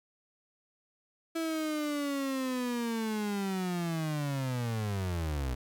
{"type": "linear sweep", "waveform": "35% pulse", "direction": "down", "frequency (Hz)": [330, 60.7], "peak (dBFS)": -29, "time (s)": [1.35, 5.55], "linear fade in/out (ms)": 10, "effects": []}